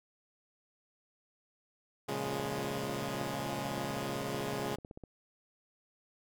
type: chord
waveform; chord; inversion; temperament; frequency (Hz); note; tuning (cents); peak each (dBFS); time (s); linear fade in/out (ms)
10% pulse; Bb minor seventh; none; equal with one note detuned; 116.54 / 138.59 / 176.54 / 207.7; Bb2 / Db3 / F3 / Ab3; 0 / 0 / +19 / 0; -34 / -30 / -35 / -31; 2.08-4.76; 10
type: click train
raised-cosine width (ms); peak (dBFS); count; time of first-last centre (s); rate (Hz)
2; -33; 45; 2.27-5.037; 15.9
effects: none